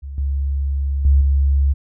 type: tone with level steps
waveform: sine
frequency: 69.3 Hz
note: C#2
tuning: in tune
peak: -27 / -17 / -9 / -12 dBFS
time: 0.02-1.74 s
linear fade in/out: 20 ms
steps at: 0.18 / 1.05 / 1.21 s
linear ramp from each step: 2 ms
effects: none